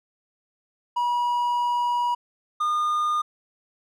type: tone pair in turn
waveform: triangle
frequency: 966 / 1217.1 Hz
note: B5 / D#6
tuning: -39 / -39 cents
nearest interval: major third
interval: 400 cents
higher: second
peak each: -19 dBFS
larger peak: neither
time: 0.96-2.15 / 2.6-3.22 s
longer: first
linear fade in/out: 10 ms
effects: none